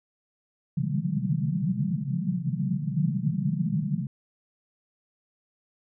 pink band-pass noise, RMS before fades -27 dBFS, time 0.77-4.07 s, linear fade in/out 2 ms, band 130 to 210 Hz, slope 96 dB/octave, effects none

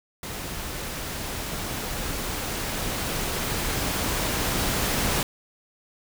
pink noise with level ramp, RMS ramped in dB -34 to -24 dBFS, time 0.23-5.23 s, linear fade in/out 2 ms, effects none

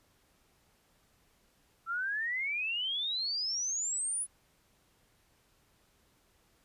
sine exponential sweep, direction up, 1326 to 10210 Hz, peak -31 dBFS, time 1.86-4.27 s, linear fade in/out 50 ms, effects pink hiss -69 dBFS RMS until 6.64 s + resampled to 32000 Hz

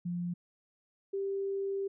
sine tone pair in turn, 175 / 392.9 Hz, F3 / G4, +4 / +4 cents, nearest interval octave + major second, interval 1400 cents, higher second, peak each -32 / -31 dBFS, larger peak second, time 0.05-0.34 / 1.13-1.88 s, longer second, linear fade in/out 10 ms, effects none

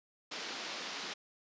white band-pass noise, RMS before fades -42 dBFS, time 0.31-1.14 s, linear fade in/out 10 ms, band 200 to 5200 Hz, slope 24 dB/octave, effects resampled to 16000 Hz

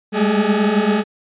40% pulse tone cluster, 198.7 / 206.3 / 216.8 / 423.3 Hz, G3 / G#3 / A3 / G#4, +24 / -11 / -25 / +33 cents, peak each -19 dBFS, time 0.12-1.04 s, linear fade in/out 50 ms, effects resampled to 8000 Hz

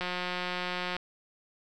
click train, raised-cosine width 0.3 ms, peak -17 dBFS, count 173, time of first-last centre 0.01-0.966 s, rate 180 Hz, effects none

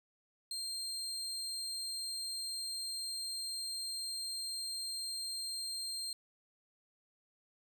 30% pulse tone, 4186 Hz, C8, in tune, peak -35 dBFS, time 0.51-6.13 s, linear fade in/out 2 ms, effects 11-bit

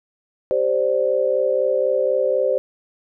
sine chord, G suspended fourth, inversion none, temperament equal, 392 / 523.3 / 587.3 Hz, G4 / C5 / D5, 0 / 0 / 0 cents, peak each -24 / -18 / -22 dBFS, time 0.51-2.58 s, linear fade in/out 0 ms, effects none

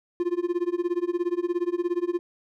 triangle tone with tremolo, 350 Hz, F4, 4 cents sharp, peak -18 dBFS, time 0.2-2.19 s, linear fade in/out 0 ms, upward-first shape sine, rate 17 Hz, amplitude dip 95%, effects none

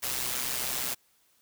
white noise with amplitude modulation, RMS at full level -29 dBFS, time 0.02-0.95 s, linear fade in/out 20 ms, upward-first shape sine, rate 127 Hz, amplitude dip 60%, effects white hiss -67 dBFS RMS until 1.41 s

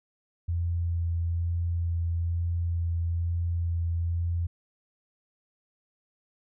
sine tone with vibrato, 85 Hz, F2, 46 cents flat, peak -25 dBFS, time 0.48-4.47 s, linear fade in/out 10 ms, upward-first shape sine, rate 1.1 Hz, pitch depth 12 cents each way, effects none

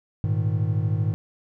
triangle chord, Ab suspended second, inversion none, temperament just, 103.83 / 116.8 / 155.74 Hz, Ab2 / Bb2 / Eb3, 0 / +4 / +2 cents, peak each -21 / -25 / -25 dBFS, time 0.24-1.14 s, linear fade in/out 0 ms, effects none

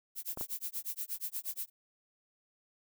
violet noise with tremolo, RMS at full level -36 dBFS, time 0.15-1.7 s, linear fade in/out 50 ms, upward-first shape sine, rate 8.4 Hz, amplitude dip 100%
clicks, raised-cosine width 1 ms, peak -27 dBFS, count 2, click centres 0.374 / 0.411 s
effects none

